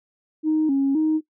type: tone with pitch steps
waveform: sine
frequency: 311.4 / 274.2 / 312.5 Hz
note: D#4 / C#4 / D#4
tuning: +2 / -19 / +8 cents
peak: -16 dBFS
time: 0.43-1.21 s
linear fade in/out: 50 ms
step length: 260 ms
effects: noise-tail reverb RT60 0.1 s tail -19 dB re dry + tanh soft clip ceiling -13 dBFS